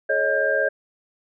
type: tone cluster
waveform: sine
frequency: 429.4 / 550 / 626 / 1597 Hz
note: A4 / C#5 / D#5 / G6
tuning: -42 / -14 / +10 / +32 cents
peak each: -28 / -23 / -24 / -22 dBFS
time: 0.09-0.69 s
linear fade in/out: 10 ms
effects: none